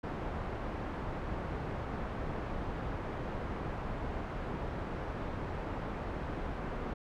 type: low-pass noise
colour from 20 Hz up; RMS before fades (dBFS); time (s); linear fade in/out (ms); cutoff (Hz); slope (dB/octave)
pink; -38; 0.03-6.94; 10; 1300; 12
effects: none